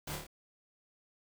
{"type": "noise with echo", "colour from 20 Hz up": "pink", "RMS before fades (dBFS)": -41, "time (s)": [0.07, 0.16], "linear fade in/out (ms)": 5, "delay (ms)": 27, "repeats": 4, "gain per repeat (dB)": -3, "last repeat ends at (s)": 0.268, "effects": []}